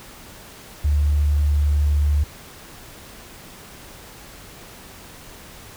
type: tone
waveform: sine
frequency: 73.4 Hz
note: D2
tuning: in tune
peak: -15 dBFS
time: 0.84-2.24 s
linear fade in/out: 10 ms
effects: pink hiss -42 dBFS RMS until 5.76 s